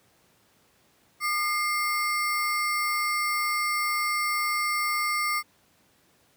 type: ring-modulated tone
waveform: square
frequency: 1661.2 Hz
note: G#6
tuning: in tune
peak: -22 dBFS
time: 1.2-5.43 s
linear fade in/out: 50 ms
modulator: 451 Hz
effects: pink hiss -63 dBFS RMS until 6.36 s + high-pass 100 Hz 12 dB/octave